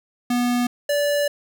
square tone pair in turn, 243.9 / 580.1 Hz, B3 / D5, -21 / -21 cents, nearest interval octave + minor third, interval 1500 cents, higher second, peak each -19 dBFS, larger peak neither, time 0.3-0.67 / 0.89-1.28 s, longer second, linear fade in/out 5 ms, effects none

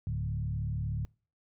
sine tone with frequency modulation, 110 Hz, A2, in tune, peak -30 dBFS, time 0.07-1.05 s, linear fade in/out 0 ms, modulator 36.5 Hz, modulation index 1.2, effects noise-tail reverb RT60 0.4 s tail -26 dB re dry

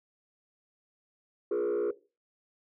sine tone with frequency modulation, 415.3 Hz, G#4, in tune, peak -24 dBFS, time 1.51-1.91 s, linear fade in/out 5 ms, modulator 60.8 Hz, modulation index 1.1, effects noise-tail reverb RT60 0.3 s tail -18 dB re dry + tanh soft clip ceiling -26 dBFS

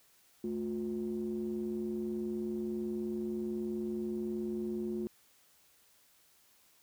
triangle ring-modulated tone, 69.3 Hz, C#2, in tune, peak -28 dBFS, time 0.44-5.07 s, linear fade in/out 0 ms, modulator 288 Hz, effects tanh soft clip ceiling -24 dBFS + white hiss -66 dBFS RMS until 6.82 s

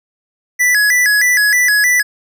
square tone with vibrato, 1823 Hz, A#6, 39 cents flat, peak -10 dBFS, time 0.59-2.03 s, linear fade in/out 20 ms, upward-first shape square, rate 3.2 Hz, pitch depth 140 cents each way, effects none

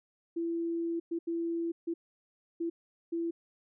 sine tone bursts at uneven times, 335.4 Hz, E4, 30 cents sharp, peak -30 dBFS, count 6, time 0.36-1 / 1.11-1.19 / 1.27-1.72 / 1.87-1.94 / 2.6-2.7 / 3.12-3.31 s, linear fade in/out 10 ms, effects none

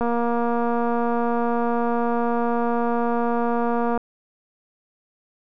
click train, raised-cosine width 1 ms, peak -11 dBFS, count 937, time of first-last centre 0.01-3.976 s, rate 236 Hz, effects none

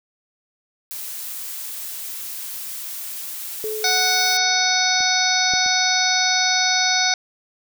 blue noise, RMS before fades -31 dBFS, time 0.91-4.37 s, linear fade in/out 0 ms
sine tone with exponential decay, 431.2 Hz, A4, 35 cents flat, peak -23 dBFS, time 3.64-5.35 s, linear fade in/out 0 ms, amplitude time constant 370 ms
harmonic tone, 740 Hz, F#5, in tune, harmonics 1 / 2 / 3 / 5 / 6 / 7 / 8, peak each -24 / -24 / -24 / -24 / -24 / -24 / -24 dBFS, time 3.84-7.14 s, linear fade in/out 2 ms
clicks, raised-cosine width 2 ms, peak -26 / -19 / -26 dBFS, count 3, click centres 5.006 / 5.537 / 5.662 s
effects none

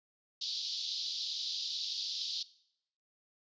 white band-pass noise, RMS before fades -38 dBFS, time 0.41-2.43 s, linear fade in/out 5 ms, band 3500 to 5000 Hz, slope 48 dB/octave, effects noise-tail reverb RT60 0.7 s tail -19 dB re dry + resampled to 16000 Hz

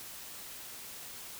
silence, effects white hiss -46 dBFS RMS until 1.39 s

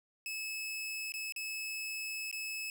sawtooth tone with dropouts, 2595 Hz, E7, 28 cents flat, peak -34 dBFS, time 0.26-2.7 s, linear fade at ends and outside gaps 1 ms, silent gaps 1.121-1.139 / 1.323-1.362 / 2.313-2.327 s, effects none

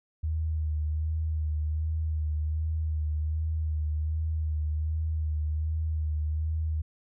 sine tone with vibrato, 77.78 Hz, D#2, in tune, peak -26 dBFS, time 0.23-6.82 s, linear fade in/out 10 ms, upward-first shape sine, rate 1.3 Hz, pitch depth 34 cents each way, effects none

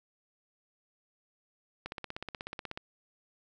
click train, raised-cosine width 0.3 ms, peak -22 dBFS, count 16, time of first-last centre 1.86-2.775 s, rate 16.4 Hz, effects none

